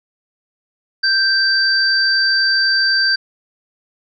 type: tone pair together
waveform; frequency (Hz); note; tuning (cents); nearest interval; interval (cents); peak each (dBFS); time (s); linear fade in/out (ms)
sine; 1568 / 4660; G6 / D8; 0 / -14; octave + perfect fifth; 1886; -15; 1.03-3.16; 10
effects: none